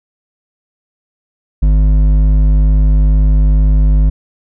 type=tone with hard clipping; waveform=sine; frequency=51.1 Hz; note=G#1; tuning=27 cents flat; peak=-8 dBFS; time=1.62-4.1 s; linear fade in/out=10 ms; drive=8 dB; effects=none